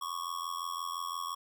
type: tone with amplitude modulation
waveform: square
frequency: 1108.7 Hz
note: C#6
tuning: in tune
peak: -32 dBFS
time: 0.01-1.35 s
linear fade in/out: 10 ms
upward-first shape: sine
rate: 85.8 Hz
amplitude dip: 85%
effects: none